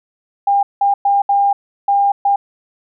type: tone bursts at uneven times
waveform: sine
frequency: 802 Hz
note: G5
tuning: 39 cents sharp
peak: -10 dBFS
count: 6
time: 0.47-0.63 / 0.81-0.94 / 1.05-1.22 / 1.29-1.53 / 1.88-2.12 / 2.25-2.36 s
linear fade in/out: 5 ms
effects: none